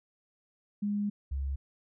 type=tone pair in turn; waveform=sine; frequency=205.3 / 68.51 Hz; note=G#3 / C#2; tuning=-20 / -20 cents; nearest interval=octave + perfect fifth; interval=1900 cents; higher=first; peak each=-28 / -30 dBFS; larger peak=first; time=0.82-1.1 / 1.31-1.56 s; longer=first; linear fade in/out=10 ms; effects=none